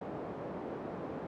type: band-pass noise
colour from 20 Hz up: pink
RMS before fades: -41 dBFS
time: 0.01-1.27 s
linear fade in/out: 5 ms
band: 220 to 710 Hz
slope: 12 dB/octave
effects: none